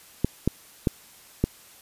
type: clicks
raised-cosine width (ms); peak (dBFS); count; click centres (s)
3; -7; 4; 0.246 / 0.476 / 0.872 / 1.44
effects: white hiss -51 dBFS RMS until 1.81 s + resampled to 32000 Hz